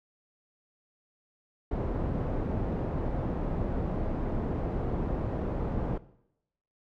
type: low-pass noise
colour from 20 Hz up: pink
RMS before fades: -31 dBFS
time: 1.71-5.98 s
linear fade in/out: 5 ms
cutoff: 610 Hz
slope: 12 dB/octave
effects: noise-tail reverb RT60 0.8 s tail -18 dB re dry